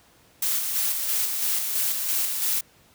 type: noise with tremolo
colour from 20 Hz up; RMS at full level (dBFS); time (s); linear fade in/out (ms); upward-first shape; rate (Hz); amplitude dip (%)
blue; -24; 0.42-2.61; 5; square; 3; 35
effects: pink hiss -57 dBFS RMS until 2.94 s + high-pass 60 Hz 12 dB/octave